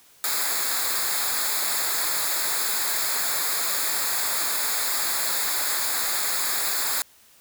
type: noise with comb filter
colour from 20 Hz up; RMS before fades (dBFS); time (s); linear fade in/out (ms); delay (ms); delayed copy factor
white; -25; 0.24-7.02; 0; 0.34; -0.85
effects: white hiss -55 dBFS RMS until 7.4 s